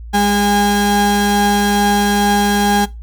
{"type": "tone pair together", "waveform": "35% pulse", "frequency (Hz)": [204.3, 814.9], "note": ["G#3", "G#5"], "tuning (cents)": [-28, -33], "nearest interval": "2 octaves", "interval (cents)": 2395, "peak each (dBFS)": -13, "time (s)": [0.13, 2.86], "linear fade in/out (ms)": 20, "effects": ["noise-tail reverb RT60 0.2 s tail -18 dB re dry", "added 57 Hz sine -28 dBFS peak until 3.02 s"]}